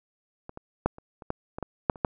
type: clicks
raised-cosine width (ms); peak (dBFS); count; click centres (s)
1; -25 / -25 / -8 / -30 / -29 / -14 / -20 / -17 / -6 / -29 / -9; 11; 0.494 / 0.574 / 0.86 / 0.984 / 1.222 / 1.304 / 1.585 / 1.627 / 1.898 / 1.958 / 2.048
effects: none